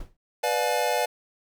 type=noise with exponential decay; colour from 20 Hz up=brown; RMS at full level=-32 dBFS; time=0-0.17 s; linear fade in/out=5 ms; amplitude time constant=36 ms
type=chord; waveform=square; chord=B diminished seventh; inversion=none; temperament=just; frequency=493.9 / 592.7 / 711.2 / 853.4 Hz; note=B4 / D5 / F5 / Ab5; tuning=0 / +16 / +31 / +47 cents; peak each=-29 dBFS; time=0.43-1.06 s; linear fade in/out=10 ms
effects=none